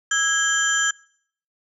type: tone cluster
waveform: sine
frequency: 1312 / 1644 / 3138 / 5980 / 7130 Hz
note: E6 / G#6 / G7 / F#8 / A8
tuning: -9 / -18 / +1 / +17 / +22 cents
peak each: -29 / -20 / -27 / -29 / -24 dBFS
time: 0.11-0.91 s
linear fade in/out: 5 ms
effects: noise-tail reverb RT60 0.6 s tail -23 dB re dry + tanh soft clip ceiling -7 dBFS